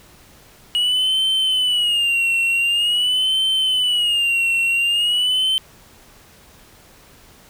triangle tone with vibrato, 2901 Hz, F#7, 35 cents flat, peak -14 dBFS, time 0.75-5.58 s, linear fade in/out 0 ms, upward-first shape sine, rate 0.46 Hz, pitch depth 110 cents each way, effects pink hiss -48 dBFS RMS until 7.49 s

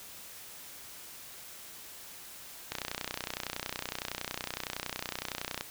click train, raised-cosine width 0.2 ms, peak -16 dBFS, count 90, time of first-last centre 2.72-5.61 s, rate 30.8 Hz, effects white hiss -48 dBFS RMS until 5.7 s

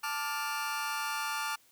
sawtooth chord, D minor, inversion second, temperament just, 881 / 1174.7 / 1409.6 Hz, A5 / D6 / F6, +2 / 0 / +16 cents, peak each -33 dBFS, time 0.03-1.56 s, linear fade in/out 10 ms, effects white hiss -64 dBFS RMS until 1.71 s

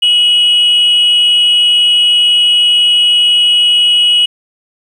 sine tone with frequency modulation, 2922 Hz, F#7, 22 cents flat, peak -4 dBFS, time 0.02-4.26 s, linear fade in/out 10 ms, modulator 362 Hz, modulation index 0.22, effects tanh soft clip ceiling -4 dBFS + 7-bit

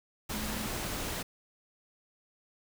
sine tone in noise, 213.7 Hz, G#3, 50 cents sharp, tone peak -39 dBFS, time 0.33-0.67 s, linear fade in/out 10 ms, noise pink, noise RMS -36 dBFS, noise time 0.29-1.23 s, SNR -6 dB, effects none

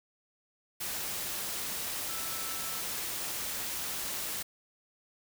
sine tone in noise, 1322 Hz, E6, 5 cents sharp, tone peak -46 dBFS, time 2.08-2.82 s, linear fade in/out 10 ms, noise white, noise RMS -36 dBFS, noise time 0.8-4.43 s, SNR -13 dB, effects none

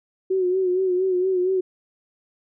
sine tone with vibrato, 370 Hz, F#4, in tune, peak -18 dBFS, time 0.3-1.61 s, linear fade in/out 10 ms, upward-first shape sine, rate 4.3 Hz, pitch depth 54 cents each way, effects none

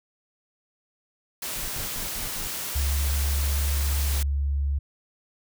white noise, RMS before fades -32 dBFS, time 1.42-4.23 s, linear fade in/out 5 ms
brown noise bursts, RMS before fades -36 dBFS, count 5, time 1.56-2.476 s, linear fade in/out 2 ms, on 120 ms, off 79 ms
sine tone, 70.3 Hz, C#2, 25 cents sharp, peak -22 dBFS, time 2.75-4.79 s, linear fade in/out 10 ms
effects none

